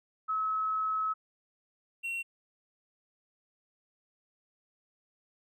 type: tone pair in turn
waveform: sine / triangle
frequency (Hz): 1289 / 2731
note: E6 / F7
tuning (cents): -39 / -39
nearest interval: octave + minor second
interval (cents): 1300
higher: second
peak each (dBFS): -28 / -31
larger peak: first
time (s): 0.28-1.14 / 2.03-2.23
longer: first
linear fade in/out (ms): 20
effects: none